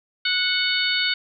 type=harmonic tone with a mistuned harmonic; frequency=736 Hz; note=F#5; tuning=9 cents flat; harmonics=2 / 3 / 4 / 5 / 6; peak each=-26 / -26 / -26 / -26 / -26 dBFS; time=0.25-1.14 s; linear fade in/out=5 ms; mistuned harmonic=4; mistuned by=+25 cents; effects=none